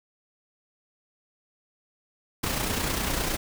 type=noise with amplitude modulation; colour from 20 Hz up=pink; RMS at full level=-26 dBFS; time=2.43-3.37 s; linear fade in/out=10 ms; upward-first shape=sine; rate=29.8 Hz; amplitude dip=45%; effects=none